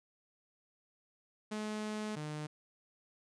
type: tone pair in turn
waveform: sawtooth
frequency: 213.4 / 151.38 Hz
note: G#3 / D#3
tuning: +47 / -47 cents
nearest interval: tritone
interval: 594 cents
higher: first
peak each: -33 / -35 dBFS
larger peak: first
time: 1.51-2.16 / 2.16-2.47 s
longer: first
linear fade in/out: 10 ms
effects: resampled to 22050 Hz